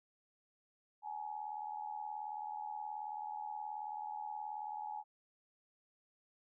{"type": "tone with amplitude modulation", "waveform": "sine", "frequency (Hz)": 845, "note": "G#5", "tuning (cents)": 30, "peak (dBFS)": -37, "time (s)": [1.02, 5.04], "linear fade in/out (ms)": 50, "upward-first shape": "sine", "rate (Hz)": 78.7, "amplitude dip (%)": 75, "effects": []}